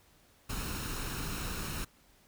pink noise with comb filter, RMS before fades -37 dBFS, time 0.49-1.85 s, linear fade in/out 10 ms, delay 0.74 ms, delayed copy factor +0.5, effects pink hiss -64 dBFS RMS until 2.27 s

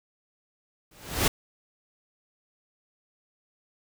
pink noise with exponential growth, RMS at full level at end -19 dBFS, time 0.91-1.28 s, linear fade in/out 5 ms, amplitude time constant 80 ms, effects none

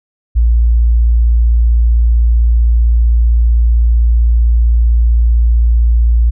sine tone, 57.8 Hz, A#1, 14 cents flat, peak -6 dBFS, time 0.35-6.31 s, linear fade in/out 20 ms, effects none

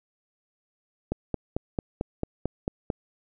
click train, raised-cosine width 2 ms, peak -13 dBFS, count 9, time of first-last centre 1.12-2.902 s, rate 4.49 Hz, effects none

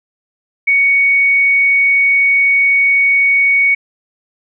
sine tone, 2232 Hz, C#7, 11 cents sharp, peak -8 dBFS, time 0.67-3.75 s, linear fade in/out 10 ms, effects none

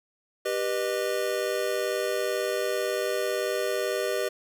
square chord, G augmented, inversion none, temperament just, 392 / 490 / 612.5 Hz, G4 / B4 / D#5, 0 / -14 / -27 cents, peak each -31 dBFS, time 0.45-4.29 s, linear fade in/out 10 ms, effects none

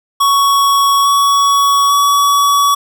square tone with pitch steps, 1116 / 1125.1 / 1134.2 Hz, C#6 / C#6 / C#6, +11 / +25 / +39 cents, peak -9 dBFS, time 0.2-2.75 s, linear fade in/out 10 ms, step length 850 ms, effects none

